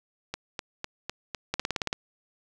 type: two click trains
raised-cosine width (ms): 0.2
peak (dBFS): -15 / -10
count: 6 / 8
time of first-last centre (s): 0.34-1.599 / 1.54-1.929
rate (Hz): 3.97 / 18
effects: none